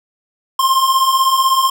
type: beating tone pair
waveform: square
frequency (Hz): 1046.5 / 1062.5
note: C6 / C6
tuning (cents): 0 / +26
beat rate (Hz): 16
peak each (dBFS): -18 / -13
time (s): 0.59-1.7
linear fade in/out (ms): 5
effects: none